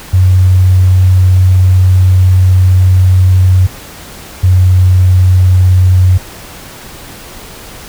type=tone pair in turn; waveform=sine; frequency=92.5 / 91.91 Hz; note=F#2 / F#2; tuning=0 / -11 cents; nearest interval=unison; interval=11 cents; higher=first; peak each=-3 dBFS; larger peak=neither; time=0.13-3.67 / 4.43-6.18 s; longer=first; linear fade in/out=10 ms; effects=pink hiss -30 dBFS RMS until 7.88 s